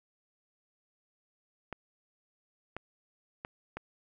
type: clicks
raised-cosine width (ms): 0.5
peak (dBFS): -23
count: 4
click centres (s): 1.727 / 2.766 / 3.449 / 3.77
effects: none